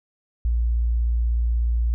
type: tone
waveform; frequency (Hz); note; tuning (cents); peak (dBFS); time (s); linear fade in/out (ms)
sine; 58.27; A#1; 0; -18; 0.45-1.94; 0
effects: none